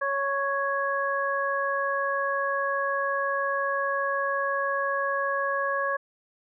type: harmonic tone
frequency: 554.4 Hz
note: C#5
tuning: in tune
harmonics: 1 / 2 / 3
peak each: -29 / -28 / -29 dBFS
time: 0.01-5.97 s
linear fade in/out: 10 ms
effects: none